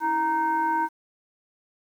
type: tone with frequency modulation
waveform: sine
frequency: 932.3 Hz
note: A#5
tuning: in tune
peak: -21 dBFS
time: 0-0.89 s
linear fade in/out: 50 ms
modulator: 607 Hz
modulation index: 0.65
effects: 9-bit